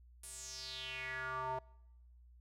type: tone with band-pass filter sweep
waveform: square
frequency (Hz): 130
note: C3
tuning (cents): -11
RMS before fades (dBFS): -43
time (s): 0.23-1.59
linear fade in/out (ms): 5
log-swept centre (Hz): 10000 to 780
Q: 5
effects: noise-tail reverb RT60 1.0 s tail -26 dB re dry + added 60 Hz sine -58 dBFS peak until 2.4 s